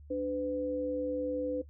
sine tone pair together, 293.7 / 504.7 Hz, D4 / B4, 0 / +38 cents, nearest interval major sixth, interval 938 cents, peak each -34 / -32 dBFS, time 0.1-1.62 s, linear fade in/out 10 ms, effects noise-tail reverb RT60 0.1 s tail -17 dB re dry + added 73 Hz sine -49 dBFS peak until 1.69 s

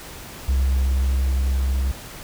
triangle tone with level ramp, 65.9 Hz, C2, 13 cents sharp, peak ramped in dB -13 to -16 dBFS, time 0.48-1.92 s, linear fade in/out 10 ms, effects tanh soft clip ceiling -11 dBFS + pink hiss -38 dBFS RMS until 2.23 s

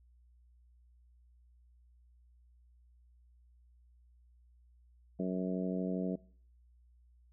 harmonic tone, 92.5 Hz, F#2, in tune, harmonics 2 / 3 / 4 / 5 / 6 / 7, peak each -34 / -39 / -42 / -42 / -46 / -44 dBFS, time 5.19-6.16 s, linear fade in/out 10 ms, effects noise-tail reverb RT60 0.5 s tail -22 dB re dry + added 60 Hz sine -61 dBFS peak until 7.32 s

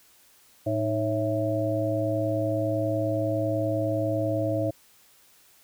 harmonic tone with a mistuned harmonic, 110 Hz, A2, in tune, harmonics 1 / 3 / 5 / 6, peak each -29 / -29 / -29 / -29 dBFS, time 0.66-4.71 s, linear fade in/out 10 ms, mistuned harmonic 3, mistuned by -100 cents, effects white hiss -58 dBFS RMS until 5.63 s

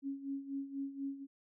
sine tone with tremolo, 275.6 Hz, C#4, 10 cents flat, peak -35 dBFS, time 0.02-1.27 s, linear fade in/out 50 ms, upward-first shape sine, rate 4.1 Hz, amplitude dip 75%, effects none

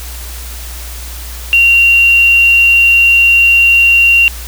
sine tone, 2760 Hz, F7, 21 cents flat, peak -4 dBFS, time 1.53-4.28 s, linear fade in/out 0 ms, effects added 60 Hz sine -24 dBFS peak until 4.47 s + white hiss -29 dBFS RMS until 4.47 s

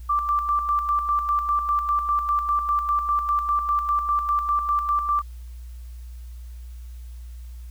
sine tone with tremolo, 1174 Hz, D6, 1 cent flat, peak -18 dBFS, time 0.09-5.22 s, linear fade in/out 10 ms, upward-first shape square, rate 5 Hz, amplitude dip 50%, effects added 60 Hz sine -35 dBFS peak until 7.7 s + white hiss -58 dBFS RMS until 7.7 s

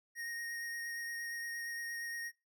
square tone with vibrato, 1864.7 Hz, A#6, in tune, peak -40 dBFS, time 0.15-2.32 s, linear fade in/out 50 ms, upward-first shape sine, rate 8.6 Hz, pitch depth 11 cents each way, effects noise-tail reverb RT60 0.3 s tail -26 dB re dry

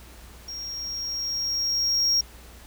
triangle tone with level ramp, 5588 Hz, F8, in tune, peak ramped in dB -32 to -17 dBFS, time 0.48-2.21 s, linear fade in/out 5 ms, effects added 60 Hz sine -47 dBFS peak until 2.66 s + pink hiss -49 dBFS RMS until 2.66 s

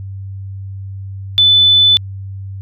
sine tone, 3500 Hz, A7, 10 cents flat, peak -6 dBFS, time 1.38-1.97 s, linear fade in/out 0 ms, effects added 97 Hz sine -24 dBFS peak until 2.61 s

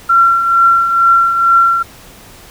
sine tone with tremolo, 1364 Hz, F6, 41 cents flat, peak -4 dBFS, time 0.09-1.83 s, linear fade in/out 10 ms, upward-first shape triangle, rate 2.2 Hz, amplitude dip 60%, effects pink hiss -38 dBFS RMS until 2.5 s

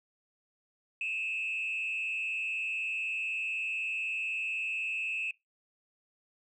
sine tone with frequency modulation, 2600 Hz, E7, 24 cents flat, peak -30 dBFS, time 1.01-5.31 s, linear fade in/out 2 ms, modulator 136 Hz, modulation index 0.76, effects noise-tail reverb RT60 0.2 s tail -23 dB re dry + tanh soft clip ceiling -27 dBFS

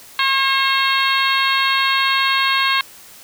harmonic tone, 539 Hz, C#5, 49 cents flat, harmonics 2 / 3 / 4 / 5 / 6 / 7 / 8, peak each -19 / -21 / -22 / -23 / -24 / -24 / -25 dBFS, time 0.19-2.81 s, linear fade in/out 2 ms, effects white hiss -42 dBFS RMS until 3.23 s

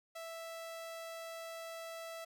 sawtooth tone, 659.3 Hz, E5, in tune, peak -40 dBFS, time 0.15-2.25 s, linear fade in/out 10 ms, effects none

